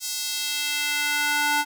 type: tone with high-pass filter sweep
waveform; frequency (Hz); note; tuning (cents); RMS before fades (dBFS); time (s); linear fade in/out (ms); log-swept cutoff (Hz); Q
square; 293.7; D4; 0; -25; 0-1.65; 50; 5800 to 960; 1.3
effects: none